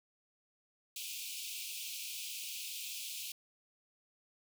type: high-pass noise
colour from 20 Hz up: pink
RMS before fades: -43 dBFS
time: 0.96-3.32 s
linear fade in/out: 2 ms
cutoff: 2400 Hz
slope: 96 dB/octave
effects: none